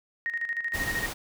sine tone with tremolo, 1864.7 Hz, A#6, in tune, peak -26 dBFS, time 0.26-1.06 s, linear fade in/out 0 ms, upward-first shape square, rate 13 Hz, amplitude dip 65%
pink noise, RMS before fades -34 dBFS, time 0.73-1.14 s, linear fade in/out 20 ms
effects none

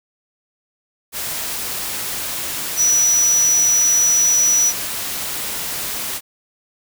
sine tone in noise, 5890 Hz, F#8, 9 cents flat, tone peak -12 dBFS, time 2.76-4.73 s, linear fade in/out 50 ms, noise white, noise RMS -25 dBFS, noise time 1.12-6.21 s, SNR +10 dB, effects none

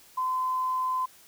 sine tone with quantisation, 1025 Hz, C6, 36 cents flat, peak -25 dBFS, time 0.17-1.06 s, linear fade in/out 10 ms, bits 9, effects white hiss -55 dBFS RMS until 1.27 s

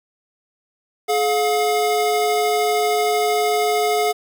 square tone pair together, 424.6 / 712 Hz, G#4 / F5, +38 / +33 cents, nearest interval major sixth, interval 895 cents, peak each -20 dBFS, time 1.08-4.13 s, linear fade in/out 20 ms, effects 8-bit

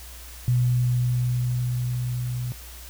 sine tone with level ramp, 123.47 Hz, B2, in tune, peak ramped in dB -17 to -26 dBFS, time 0.48-2.52 s, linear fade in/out 0 ms, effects added 60 Hz sine -41 dBFS peak until 2.89 s + white hiss -44 dBFS RMS until 2.89 s

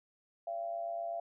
sine tone with amplitude modulation, 680 Hz, F5, 46 cents flat, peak -32 dBFS, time 0.47-1.2 s, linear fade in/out 5 ms, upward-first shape sine, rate 108 Hz, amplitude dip 65%, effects none

